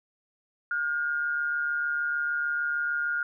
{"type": "tone pair together", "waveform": "sine", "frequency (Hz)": [1421.4, 1568], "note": ["F6", "G6"], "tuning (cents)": [30, 0], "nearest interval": "major second", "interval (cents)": 170, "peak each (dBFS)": [-26, -35], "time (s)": [0.71, 3.23], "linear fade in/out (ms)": 2, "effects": []}